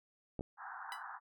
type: clicks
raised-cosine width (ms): 2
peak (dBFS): -27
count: 2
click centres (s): 0.393 / 0.409
type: band-pass noise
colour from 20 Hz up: pink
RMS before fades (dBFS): -47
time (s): 0.57-1.2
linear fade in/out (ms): 50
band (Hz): 760 to 1700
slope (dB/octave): 96
type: tone with exponential decay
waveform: 15% pulse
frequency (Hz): 990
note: B5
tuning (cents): +4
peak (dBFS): -33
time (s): 0.92-1.03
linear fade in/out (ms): 1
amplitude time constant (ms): 23
effects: none